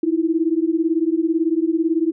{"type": "beating tone pair", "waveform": "sine", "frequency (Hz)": [317.6, 335.6], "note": ["D#4", "E4"], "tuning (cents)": [36, 31], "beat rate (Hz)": 18, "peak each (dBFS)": -19, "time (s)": [0.03, 2.12], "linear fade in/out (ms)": 5, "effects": []}